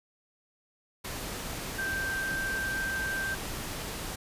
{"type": "tone in noise", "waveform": "sine", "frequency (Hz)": 1568, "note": "G6", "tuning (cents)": 0, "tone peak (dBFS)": -30, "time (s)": [1.78, 3.35], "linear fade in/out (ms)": 10, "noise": "pink", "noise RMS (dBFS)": -37, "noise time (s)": [1.04, 4.16], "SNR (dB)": 4, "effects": ["resampled to 32000 Hz"]}